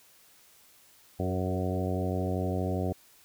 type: harmonic tone with a mistuned harmonic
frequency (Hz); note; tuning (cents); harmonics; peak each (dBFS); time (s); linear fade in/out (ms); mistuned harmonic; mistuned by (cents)
92.5; F#2; 0; 1 / 2 / 3 / 4 / 5 / 6 / 7 / 8; -31 / -34 / -36 / -37 / -38 / -39 / -39 / -40; 1.19-2.93; 10; 5; -16
effects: white hiss -59 dBFS RMS until 3.24 s